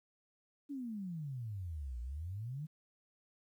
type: exponential two-way sweep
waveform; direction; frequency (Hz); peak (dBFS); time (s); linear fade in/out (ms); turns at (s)
sine; down then up; 293.7 to 57.7 to 161.5; -39; 0.69-2.67; 20; 2
effects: 12-bit